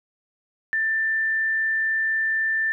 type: tone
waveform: sine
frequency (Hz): 1778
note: A6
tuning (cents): +18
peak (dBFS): -20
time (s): 0.73-2.72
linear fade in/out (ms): 0
effects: none